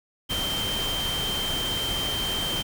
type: tone in noise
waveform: sine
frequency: 3136 Hz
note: G7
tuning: in tune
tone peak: -27 dBFS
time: 0.29-2.63 s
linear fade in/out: 20 ms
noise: pink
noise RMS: -31 dBFS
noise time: 0.29-2.63 s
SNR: +1 dB
effects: none